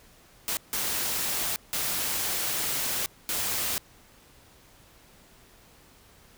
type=noise bursts at uneven times; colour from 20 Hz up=white; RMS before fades=-29 dBFS; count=4; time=0.48-0.57 / 0.73-1.56 / 1.73-3.06 / 3.29-3.78 s; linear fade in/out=0 ms; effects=pink hiss -56 dBFS RMS until 6.37 s